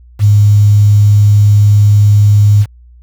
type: tone with quantisation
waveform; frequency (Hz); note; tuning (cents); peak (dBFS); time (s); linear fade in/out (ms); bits
sine; 103.5; G#2; -5; -3; 0.19-2.66; 50; 5
effects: added 60 Hz sine -36 dBFS peak until 3.02 s